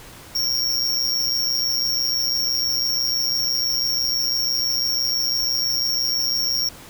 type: tone with amplitude modulation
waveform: square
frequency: 5530 Hz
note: F8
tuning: 18 cents flat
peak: -16 dBFS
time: 0.35-6.69 s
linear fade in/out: 5 ms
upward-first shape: sine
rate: 126 Hz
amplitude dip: 85%
effects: pink hiss -42 dBFS RMS until 6.89 s